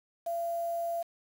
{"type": "tone with quantisation", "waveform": "sine", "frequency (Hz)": 680, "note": "F5", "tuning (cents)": -46, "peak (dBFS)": -30, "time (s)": [0.26, 1.03], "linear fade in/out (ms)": 10, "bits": 8, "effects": []}